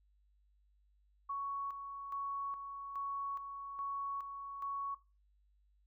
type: tone with tremolo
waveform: sine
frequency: 1114 Hz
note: C#6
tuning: 8 cents sharp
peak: -36 dBFS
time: 1.29-4.95 s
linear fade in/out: 10 ms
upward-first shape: square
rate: 1.2 Hz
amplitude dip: 50%
effects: noise-tail reverb RT60 0.3 s tail -19 dB re dry + added 50 Hz sine -68 dBFS peak until 5.86 s